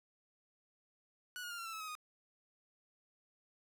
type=tone with pitch steps; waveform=sawtooth; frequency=1472 / 1435.9 / 1400.7 / 1366.3 / 1332.8 / 1300.1 / 1268.2 / 1237.1 Hz; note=F#6 / F6 / F6 / F6 / E6 / E6 / D#6 / D#6; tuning=-9 / +48 / +5 / -38 / +19 / -24 / +33 / -10 cents; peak=-39 dBFS; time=1.36-1.952 s; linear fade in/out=0 ms; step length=74 ms; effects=none